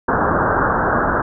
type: low-pass noise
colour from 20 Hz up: white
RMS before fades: -17 dBFS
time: 0.08-1.22 s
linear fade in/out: 5 ms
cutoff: 1600 Hz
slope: 96 dB/octave
effects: none